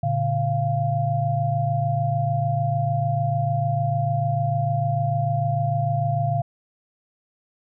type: tone cluster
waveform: sine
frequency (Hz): 115.6 / 142.3 / 692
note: A#2 / C#3 / F5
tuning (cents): -14 / +46 / -16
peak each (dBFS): -24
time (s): 0.03-6.42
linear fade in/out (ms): 5
effects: none